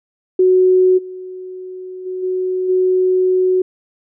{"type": "tone with level steps", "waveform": "sine", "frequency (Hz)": 370, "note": "F#4", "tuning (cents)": 0, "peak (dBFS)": [-8, -27, -21, -16, -11], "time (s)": [0.39, 3.62], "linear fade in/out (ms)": 5, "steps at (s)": [0.97, 2.05, 2.22, 2.68], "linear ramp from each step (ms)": 20, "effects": []}